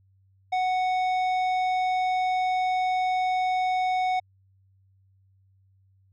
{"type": "tone with tanh clipping", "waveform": "sine", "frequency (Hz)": 740, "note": "F#5", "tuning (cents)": 0, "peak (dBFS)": -24, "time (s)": [0.52, 4.2], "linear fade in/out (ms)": 10, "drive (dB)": 11, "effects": ["added 96 Hz sine -59 dBFS peak until 6.12 s"]}